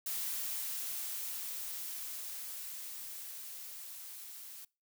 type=noise with level ramp; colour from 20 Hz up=blue; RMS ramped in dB=-37 to -49 dBFS; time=0.06-4.65 s; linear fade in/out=5 ms; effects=noise-tail reverb RT60 0.3 s tail -24 dB re dry